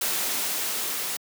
white noise with level ramp, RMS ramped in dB -26 to -30 dBFS, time 0.01-1.17 s, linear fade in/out 5 ms, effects high-pass 200 Hz 12 dB/octave

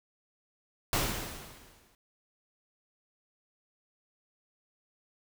pink noise with exponential decay, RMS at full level -27 dBFS, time 0.93-1.95 s, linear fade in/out 1 ms, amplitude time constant 220 ms, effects none

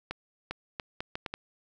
accelerating click train, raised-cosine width 0.3 ms, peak -18 dBFS, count 7, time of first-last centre 0.11-1.34 s, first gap 400 ms, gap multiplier 0.72, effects none

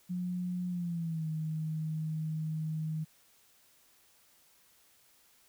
sine tone with pitch glide, 179.4 to 157.08 Hz, F3 to D#3, +47 to +17 cents, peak -32 dBFS, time 0.09-3.05 s, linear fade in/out 20 ms, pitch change -230 cents, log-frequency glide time 0.69-1.28 s, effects white hiss -65 dBFS RMS until 5.48 s

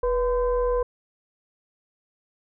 sine tone with frequency modulation, 489.2 Hz, B4, 16 cents flat, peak -20 dBFS, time 0.03-0.83 s, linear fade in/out 5 ms, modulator 532 Hz, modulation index 0.67, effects none

